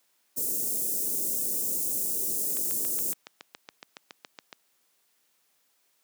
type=band-stop noise; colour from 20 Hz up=white; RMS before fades=-29 dBFS; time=0.36-3.14 s; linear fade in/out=20 ms; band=480 to 7200 Hz; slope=24 dB/octave
type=click train; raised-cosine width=0.2 ms; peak=-23 dBFS; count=15; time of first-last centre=2.57-4.528 s; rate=7.15 Hz
effects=white hiss -70 dBFS RMS until 6.03 s + high-pass 200 Hz 12 dB/octave